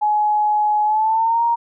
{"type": "tone with pitch glide", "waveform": "sine", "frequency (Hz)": [843, 935.4], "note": ["G#5", "A#5"], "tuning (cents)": [26, 6], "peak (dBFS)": -14, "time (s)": [0.01, 1.56], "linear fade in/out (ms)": 20, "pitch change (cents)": 180, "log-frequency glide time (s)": [0.84, 1.43], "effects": []}